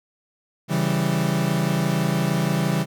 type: chord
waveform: 40% pulse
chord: C# diminished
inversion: none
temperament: equal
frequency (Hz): 138.59 / 164.81 / 196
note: C#3 / E3 / G3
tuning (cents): 0 / 0 / 0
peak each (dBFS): -24 / -22 / -24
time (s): 0.68-2.86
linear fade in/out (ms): 50
effects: none